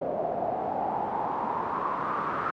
pink noise with low-pass filter sweep, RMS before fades -29 dBFS, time 0.01-2.51 s, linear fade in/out 10 ms, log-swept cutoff 620 to 1300 Hz, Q 6, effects high-pass 200 Hz 12 dB/octave

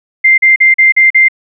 sine tone bursts, 2093 Hz, C7, in tune, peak -3 dBFS, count 6, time 0.24-1.285 s, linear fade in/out 10 ms, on 140 ms, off 41 ms, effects none

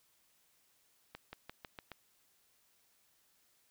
accelerating click train, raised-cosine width 0.3 ms, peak -29 dBFS, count 6, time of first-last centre 1.15-1.917 s, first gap 180 ms, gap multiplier 0.92, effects white hiss -72 dBFS RMS until 3.7 s

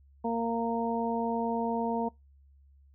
harmonic tone, 231.1 Hz, A#3, 15 cents flat, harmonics 1 / 2 / 3 / 4, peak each -31 / -33 / -35 / -34 dBFS, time 0.24-2.09 s, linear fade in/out 10 ms, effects noise-tail reverb RT60 0.2 s tail -24 dB re dry + added 69 Hz sine -56 dBFS peak until 2.94 s

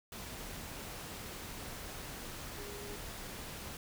sine tone in noise, 408.9 Hz, G#4, 27 cents flat, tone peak -47 dBFS, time 2.57-2.96 s, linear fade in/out 2 ms, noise pink, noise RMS -45 dBFS, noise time 0.12-3.77 s, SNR -5 dB, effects none

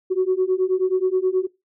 sine beating tone pair, 367.7 / 377.1 Hz, F#4 / F#4, -11 / +33 cents, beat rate 9.4 Hz, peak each -19 / -19 dBFS, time 0.1-1.47 s, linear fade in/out 20 ms, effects noise-tail reverb RT60 0.2 s tail -19 dB re dry + tanh soft clip ceiling -11 dBFS

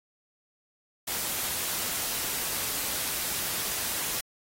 white noise, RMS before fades -31 dBFS, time 1.07-4.21 s, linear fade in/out 10 ms, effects AAC 48 kbps

